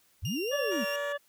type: linear two-way sweep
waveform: sine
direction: up then down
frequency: 61.74 to 597 to 187.1 Hz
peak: -30 dBFS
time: 0.22-0.85 s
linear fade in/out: 20 ms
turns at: 0.56 s
type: tone with vibrato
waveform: 30% pulse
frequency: 2794 Hz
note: F7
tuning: in tune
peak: -33 dBFS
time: 0.25-0.96 s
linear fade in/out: 2 ms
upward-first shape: square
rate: 4.4 Hz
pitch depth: 17 cents each way
type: harmonic tone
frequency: 575 Hz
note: D5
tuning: 37 cents flat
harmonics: 1 / 2 / 3 / 5 / 6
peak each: -32 / -40 / -36 / -48 / -51 dBFS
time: 0.51-1.18 s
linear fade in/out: 20 ms
type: tone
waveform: 10% pulse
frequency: 470.6 Hz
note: A#4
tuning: 16 cents sharp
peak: -34 dBFS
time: 0.71-1.13 s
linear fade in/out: 10 ms
effects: white hiss -66 dBFS RMS until 1.28 s